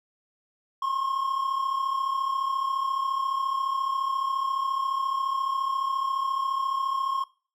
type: tone pair together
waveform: triangle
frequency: 1046.5 / 1080.9 Hz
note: C6 / C#6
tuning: 0 / -44 cents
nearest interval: minor second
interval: 56 cents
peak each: -30 / -24 dBFS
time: 0.82-7.24 s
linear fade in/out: 5 ms
effects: noise-tail reverb RT60 0.4 s tail -21 dB re dry